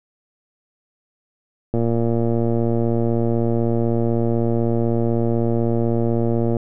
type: click train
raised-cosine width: 2 ms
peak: -8 dBFS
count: 561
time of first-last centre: 1.74-6.568 s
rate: 116 Hz
effects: none